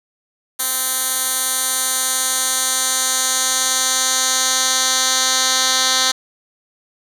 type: tone with band-pass filter sweep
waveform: 10% pulse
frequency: 259.6 Hz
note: C4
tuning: 13 cents flat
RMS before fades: -18 dBFS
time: 0.59-6.12 s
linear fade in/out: 10 ms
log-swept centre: 11000 to 5100 Hz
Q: 1.5
effects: none